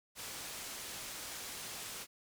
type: low-pass noise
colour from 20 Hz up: white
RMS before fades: -45 dBFS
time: 0.15-2.07 s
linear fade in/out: 50 ms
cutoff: 10000 Hz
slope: 12 dB/octave
effects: none